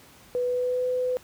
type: tone with pitch glide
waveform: sine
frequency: 493.9 to 503.1 Hz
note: B4 to B4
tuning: 0 to +32 cents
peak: -23 dBFS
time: 0.35-1.17 s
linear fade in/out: 0 ms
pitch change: +32 cents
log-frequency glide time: 0.45-0.87 s
effects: pink hiss -52 dBFS RMS until 1.23 s + high-pass 60 Hz 12 dB/octave